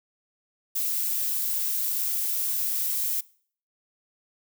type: noise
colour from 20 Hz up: violet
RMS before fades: -27 dBFS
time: 0.75-3.21 s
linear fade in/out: 10 ms
effects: noise-tail reverb RT60 0.5 s tail -22 dB re dry